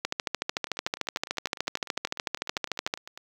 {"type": "two click trains", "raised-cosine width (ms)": 0.2, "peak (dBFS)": [-9, -23], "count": [40, 27], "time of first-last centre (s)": [[0.05, 2.939], [0.57, 3.175]], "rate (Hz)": [13.5, 9.98], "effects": ["high-pass 200 Hz 12 dB/octave", "7-bit"]}